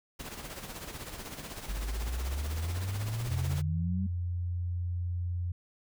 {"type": "noise with tremolo", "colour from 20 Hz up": "pink", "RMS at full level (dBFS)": -40, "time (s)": [0.19, 3.62], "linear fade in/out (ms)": 10, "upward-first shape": "sine", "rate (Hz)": 16, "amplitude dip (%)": 55}
{"type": "exponential sweep", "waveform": "sine", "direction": "up", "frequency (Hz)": [46.25, 196.1], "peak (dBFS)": -31, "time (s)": [1.68, 4.07], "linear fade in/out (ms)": 10}
{"type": "tone with pitch glide", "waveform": "sine", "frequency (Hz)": [87.31, 87.97], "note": ["F2", "F2"], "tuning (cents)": [0, 13], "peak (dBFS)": -30, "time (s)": [3.3, 5.52], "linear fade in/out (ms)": 5, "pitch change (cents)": 13, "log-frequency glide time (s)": [3.52, 4.06]}
{"effects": []}